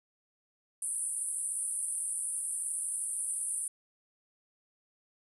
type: band-pass noise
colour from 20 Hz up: white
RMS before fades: -35 dBFS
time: 0.82-3.68 s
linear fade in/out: 2 ms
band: 8900 to 10000 Hz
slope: 96 dB/octave
effects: none